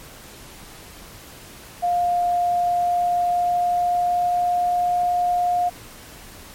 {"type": "tone with pitch glide", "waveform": "sine", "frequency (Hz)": [705, 710.7], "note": ["F5", "F5"], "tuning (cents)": [16, 30], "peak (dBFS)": -17, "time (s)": [1.82, 5.7], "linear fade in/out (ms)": 20, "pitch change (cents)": 14, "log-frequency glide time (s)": [2.79, 4.85]}
{"type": "clicks", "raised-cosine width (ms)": 1, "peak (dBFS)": -26, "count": 2, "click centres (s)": [3.951, 5.034]}
{"effects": ["pink hiss -42 dBFS RMS until 6.54 s", "MP3 64 kbps"]}